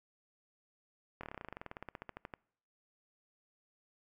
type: slowing click train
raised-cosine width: 0.5 ms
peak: -28 dBFS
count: 24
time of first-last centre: 1.21-2.338 s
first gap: 24 ms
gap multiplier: 1.06
effects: noise-tail reverb RT60 0.7 s tail -26 dB re dry